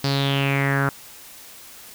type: tone with low-pass filter sweep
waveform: sawtooth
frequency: 138.59 Hz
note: C#3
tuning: in tune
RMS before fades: -21 dBFS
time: 0.04-0.89 s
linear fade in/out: 2 ms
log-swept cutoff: 4800 to 1400 Hz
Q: 6
effects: white hiss -43 dBFS RMS until 1.94 s